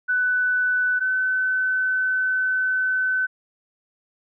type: tone pair in turn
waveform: sine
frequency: 1495 / 1515.9 Hz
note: F#6 / F#6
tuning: +17 / +42 cents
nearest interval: unison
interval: 25 cents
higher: second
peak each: -18 / -19 dBFS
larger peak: first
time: 0.08-1 / 1-3.27 s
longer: second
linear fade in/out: 20 ms
effects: none